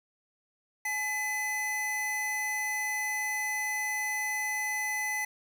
square tone pair together, 846.3 / 2011 Hz, G#5 / B6, +32 / +31 cents, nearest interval octave + minor third, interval 1499 cents, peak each -38 / -31 dBFS, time 0.85-5.25 s, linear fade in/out 5 ms, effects 9-bit

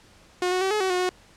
sawtooth tone with pitch steps, 360.8 / 367.4 / 382.7 / 424.7 / 377.5 / 362 / 365.1 Hz, F#4 / F#4 / G4 / G#4 / F#4 / F#4 / F#4, -44 / -12 / -42 / +39 / +35 / -38 / -23 cents, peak -18 dBFS, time 0.42-1.092 s, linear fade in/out 2 ms, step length 96 ms, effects pink hiss -54 dBFS RMS until 1.36 s + low-pass 8000 Hz 12 dB/octave

